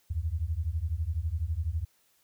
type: beating tone pair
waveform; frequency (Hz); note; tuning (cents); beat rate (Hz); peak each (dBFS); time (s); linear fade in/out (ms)
sine; 75.1 / 87.1; D2 / F2; +39 / -4; 12; -31; 0.1-1.85; 10
effects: white hiss -68 dBFS RMS until 2.23 s